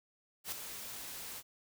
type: noise with ADSR envelope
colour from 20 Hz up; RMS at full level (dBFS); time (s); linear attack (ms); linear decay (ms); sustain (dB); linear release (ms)
white; -37; 0.44-1.43; 82; 3; -8; 47
effects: none